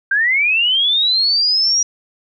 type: linear sweep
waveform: sine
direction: up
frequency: 1554 to 5770 Hz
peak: -12 dBFS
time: 0.11-1.83 s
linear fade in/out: 5 ms
effects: none